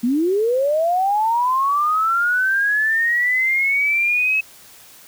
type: linear sweep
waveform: sine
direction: up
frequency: 225.9 to 2587 Hz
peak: -15 dBFS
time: 0.03-4.41 s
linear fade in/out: 10 ms
effects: white hiss -45 dBFS RMS until 5.07 s